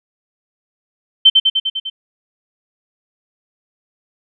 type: tone with echo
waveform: sine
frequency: 3095 Hz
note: G7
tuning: 23 cents flat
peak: -3 dBFS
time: 1.25-1.3 s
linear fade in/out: 10 ms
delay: 100 ms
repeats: 6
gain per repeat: -3 dB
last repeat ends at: 1.9 s
effects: none